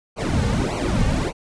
brown noise with flanger, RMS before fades -21 dBFS, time 0.16-1.33 s, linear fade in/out 50 ms, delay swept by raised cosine 0.56 to 3.06 ms, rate 1.7 Hz, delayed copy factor -0.95, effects resampled to 22050 Hz

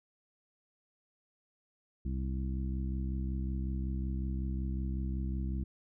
harmonic tone, 65.4 Hz, C2, in tune, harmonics 1 / 2 / 3 / 4 / 5, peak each -33 / -41 / -40 / -47 / -47 dBFS, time 2.05-5.64 s, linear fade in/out 5 ms, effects none

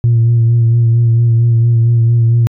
sine tone with vibrato, 116.54 Hz, A#2, in tune, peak -5 dBFS, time 0.04-2.47 s, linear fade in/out 0 ms, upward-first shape sine, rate 4.4 Hz, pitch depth 28 cents each way, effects tanh soft clip ceiling -4 dBFS

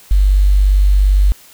sine tone with quantisation, 48.72 Hz, G1, 10 cents flat, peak -7 dBFS, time 0.11-1.32 s, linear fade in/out 0 ms, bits 6, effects white hiss -43 dBFS RMS until 1.53 s

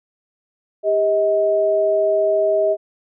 sine tone pair together, 399.4 / 634 Hz, G4 / D#5, +32 / +32 cents, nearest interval minor sixth, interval 800 cents, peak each -20 / -15 dBFS, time 0.83-2.77 s, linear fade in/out 50 ms, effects none

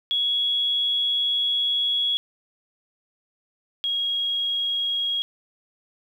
sine tone pair in turn, 3346 / 3290 Hz, G#7 / G#7, +12 / -17 cents, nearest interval unison, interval 29 cents, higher first, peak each -20 / -22 dBFS, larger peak first, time 0.11-2.17 / 3.84-5.22 s, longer first, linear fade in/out 0 ms, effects 9-bit

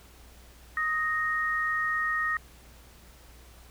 sine tone pair together, 1254 / 1861.6 Hz, D#6 / A#6, +13 / -3 cents, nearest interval perfect fifth, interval 684 cents, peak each -30 / -27 dBFS, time 0.77-2.37 s, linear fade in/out 2 ms, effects added 60 Hz sine -52 dBFS peak until 3.7 s + pink hiss -55 dBFS RMS until 3.7 s

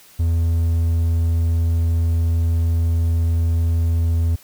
triangle tone, 83.2 Hz, E2, 17 cents sharp, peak -13 dBFS, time 0.19-4.36 s, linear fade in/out 10 ms, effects white hiss -48 dBFS RMS until 4.43 s

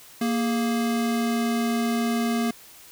square tone pair together, 233.1 / 415.3 Hz, A#3 / G#4, 0 / 0 cents, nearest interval minor seventh, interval 1000 cents, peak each -23 / -33 dBFS, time 0.21-2.51 s, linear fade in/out 5 ms, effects white hiss -48 dBFS RMS until 2.91 s

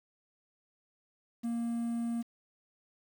triangle tone with quantisation, 233.7 Hz, A#3, 5 cents sharp, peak -29 dBFS, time 1.43-2.23 s, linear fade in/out 20 ms, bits 9, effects none

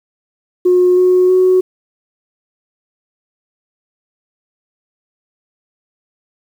sine tone with pitch steps, 361.2 / 365.4 / 369.9 Hz, F#4 / F#4 / F#4, -42 / -22 / 0 cents, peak -6 dBFS, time 0.65-1.61 s, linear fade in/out 10 ms, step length 320 ms, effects tanh soft clip ceiling -3 dBFS + 7-bit

